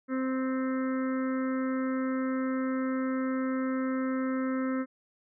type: harmonic tone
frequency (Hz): 261.2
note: C4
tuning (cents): -3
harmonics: 1 / 2 / 4 / 5 / 6 / 7 / 8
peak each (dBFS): -28 / -36 / -45 / -40 / -46 / -46 / -49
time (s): 0.08-4.86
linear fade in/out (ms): 50
effects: none